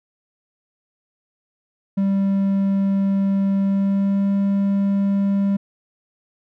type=tone with pitch glide; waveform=triangle; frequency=196 to 198.28 Hz; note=G3 to G3; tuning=0 to +20 cents; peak=-14 dBFS; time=1.97-5.57 s; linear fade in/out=10 ms; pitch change=+20 cents; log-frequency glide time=3.62-4.32 s; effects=none